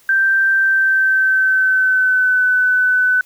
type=tone with pitch glide; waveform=sine; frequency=1568 to 1503.3 Hz; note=G6 to F#6; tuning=0 to +27 cents; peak=-11 dBFS; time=0.09-3.21 s; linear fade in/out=2 ms; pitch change=-73 cents; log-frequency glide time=0.54-2.46 s; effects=white hiss -51 dBFS RMS until 3.25 s